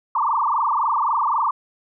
sine tone with frequency modulation, 1046.5 Hz, C6, in tune, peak -17 dBFS, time 0.15-1.51 s, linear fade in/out 5 ms, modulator 23.8 Hz, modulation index 6.5, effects none

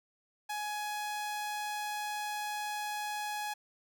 sawtooth tone, 838 Hz, G#5, 15 cents sharp, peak -31 dBFS, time 0.49-3.54 s, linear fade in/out 10 ms, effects none

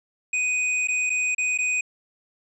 square tone with dropouts, 2493 Hz, D#7, 3 cents sharp, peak -22 dBFS, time 0.33-1.81 s, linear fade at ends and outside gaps 5 ms, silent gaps 0.874-0.884 / 1.097-1.101 / 1.348-1.381 / 1.577-1.586 s, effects resampled to 22050 Hz

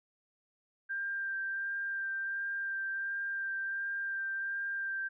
sine tone with vibrato, 1585 Hz, G6, 19 cents sharp, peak -33 dBFS, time 0.89-5.09 s, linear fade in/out 20 ms, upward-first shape sine, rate 1.4 Hz, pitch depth 12 cents each way, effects none

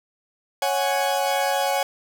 40% pulse chord, C# suspended fourth, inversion none, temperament equal, 554.4 / 740 / 830.6 Hz, C#5 / F#5 / G#5, 0 / 0 / 0 cents, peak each -24 dBFS, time 0.62-1.83 s, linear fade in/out 2 ms, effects none

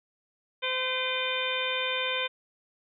harmonic tone with a mistuned harmonic, 513 Hz, C5, 34 cents flat, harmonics 1 / 2 / 3 / 4 / 5 / 6 / 7, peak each -34 / -36 / -36 / -38 / -33 / -34 / -34 dBFS, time 0.62-2.28 s, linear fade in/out 20 ms, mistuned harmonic 5, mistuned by -95 cents, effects none

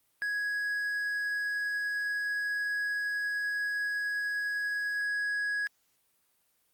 triangle tone, 1665 Hz, G#6, 4 cents sharp, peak -27 dBFS, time 0.22-5.67 s, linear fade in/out 0 ms, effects white hiss -72 dBFS RMS until 6.73 s + Opus 32 kbps

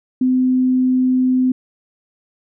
sine tone, 255.7 Hz, C4, 40 cents flat, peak -12 dBFS, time 0.21-1.52 s, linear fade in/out 5 ms, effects none

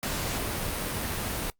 pink noise, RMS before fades -31 dBFS, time 0.03-1.5 s, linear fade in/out 0 ms, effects noise-tail reverb RT60 0.1 s tail -21 dB re dry + Opus 48 kbps

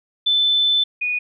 sine tone pair in turn, 3520 / 2467 Hz, A7 / D#7, 0 / -15 cents, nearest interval tritone, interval 615 cents, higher first, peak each -14 / -19 dBFS, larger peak first, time 0.26-0.84 / 1.01-1.19 s, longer first, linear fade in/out 10 ms, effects none

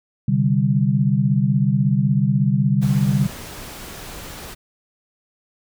sine chord, C suspended second, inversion none, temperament just, 130.81 / 147.16 / 196.22 Hz, C3 / D3 / G3, 0 / +4 / +2 cents, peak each -19 dBFS, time 0.28-3.27 s, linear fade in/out 5 ms
pink noise, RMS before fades -35 dBFS, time 2.81-4.55 s, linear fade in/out 20 ms
effects none

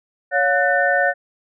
sine tone cluster, 561 / 712 / 1495 / 1798 Hz, C#5 / F5 / F#6 / A6, +21 / +33 / +17 / +37 cents, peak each -20 dBFS, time 0.31-1.14 s, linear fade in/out 50 ms, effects none

